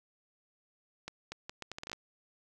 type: accelerating click train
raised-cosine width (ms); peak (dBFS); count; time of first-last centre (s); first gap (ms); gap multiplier
0.2; -23; 11; 1.08-1.931; 240; 0.73
effects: none